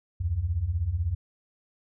sine beating tone pair, 73.42 / 89.42 Hz, D2 / F2, 0 / +41 cents, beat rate 16 Hz, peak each -30 / -26 dBFS, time 0.2-1.15 s, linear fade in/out 10 ms, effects none

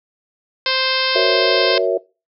harmonic tone, 523.3 Hz, C5, in tune, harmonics 1 / 2 / 3 / 4 / 5 / 6 / 7 / 8 / 9 / 10, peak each -25 / -25 / -25 / -25 / -25 / -25 / -25 / -25 / -25 / -25 dBFS, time 0.66-1.78 s, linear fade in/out 2 ms
sine chord, F# dominant seventh, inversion none, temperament equal, 370 / 466.2 / 554.4 / 659.3 Hz, F#4 / A#4 / C#5 / E5, 0 / 0 / 0 / 0 cents, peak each -20 dBFS, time 1.15-1.98 s, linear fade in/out 10 ms
effects noise-tail reverb RT60 0.3 s tail -22 dB re dry

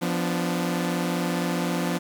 sawtooth chord, B diminished, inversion second, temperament equal with one note detuned, 174.61 / 249.7 / 293.7 Hz, F3 / B3 / D4, 0 / +19 / 0 cents, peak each -22 / -26 / -27 dBFS, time 0.01-1.99 s, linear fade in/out 20 ms, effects 9-bit

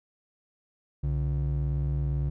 triangle ring-modulated tone, 102.6 Hz, G#2, 21 cents flat, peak -20 dBFS, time 1.03-2.3 s, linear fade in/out 10 ms, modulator 38.9 Hz, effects none

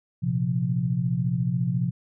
sine chord, Bb suspended second, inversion none, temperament equal, 116.54 / 130.81 / 174.61 Hz, Bb2 / C3 / F3, 0 / 0 / 0 cents, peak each -29 / -25 / -26 dBFS, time 0.22-1.91 s, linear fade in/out 20 ms, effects none

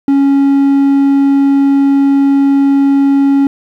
triangle tone, 277.2 Hz, C#4, in tune, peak -4 dBFS, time 0.08-3.47 s, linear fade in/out 2 ms, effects 7-bit

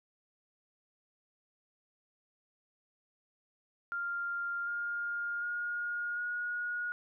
sine tone with pitch steps, 1396 / 1412.2 / 1428.6 / 1445.2 Hz, F6 / F6 / F6 / F#6, -1 / +19 / +39 / -41 cents, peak -33 dBFS, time 3.92-6.92 s, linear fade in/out 0 ms, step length 750 ms, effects none

